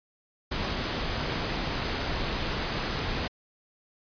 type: noise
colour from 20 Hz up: pink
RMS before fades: -30 dBFS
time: 0.51-3.28 s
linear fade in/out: 10 ms
effects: resampled to 11025 Hz